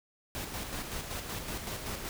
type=noise with tremolo; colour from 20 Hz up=pink; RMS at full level=-37 dBFS; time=0.35-2.09 s; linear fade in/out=0 ms; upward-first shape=square; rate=5.3 Hz; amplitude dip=40%; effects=none